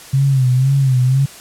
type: tone with vibrato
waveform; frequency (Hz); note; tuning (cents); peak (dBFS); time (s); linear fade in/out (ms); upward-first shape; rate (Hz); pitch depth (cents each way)
sine; 132.1; C3; +17; -10; 0.13-1.26; 10; sine; 2; 85
effects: white hiss -37 dBFS RMS until 1.4 s + low-pass 11000 Hz 12 dB/octave